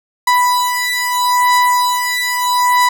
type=beating tone pair; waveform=35% pulse; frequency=987.8 / 988.58 Hz; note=B5 / B5; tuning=0 / +1 cents; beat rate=0.78 Hz; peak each=-13 dBFS; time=0.27-2.89 s; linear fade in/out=5 ms; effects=none